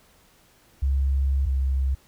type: tone pair in turn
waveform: sine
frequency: 68 / 66.79 Hz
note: C#2 / C2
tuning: -33 / +36 cents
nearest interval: unison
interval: 31 cents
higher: first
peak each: -19 / -20 dBFS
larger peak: first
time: 0.82-1.46 / 1.46-1.95 s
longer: first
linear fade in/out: 10 ms
effects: pink hiss -58 dBFS RMS until 2.07 s